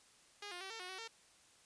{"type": "tone with pitch steps", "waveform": "5% pulse", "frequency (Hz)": [410, 354.8, 383.6, 451.5, 363.8, 376.9, 454.4], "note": ["G#4", "F4", "G4", "A4", "F#4", "F#4", "A#4"], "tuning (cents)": [-22, 27, -37, 45, -29, 32, -44], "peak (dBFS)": -34, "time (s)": [0.42, 1.078], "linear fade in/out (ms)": 5, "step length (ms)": 94, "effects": ["white hiss -66 dBFS RMS until 1.65 s", "resampled to 22050 Hz"]}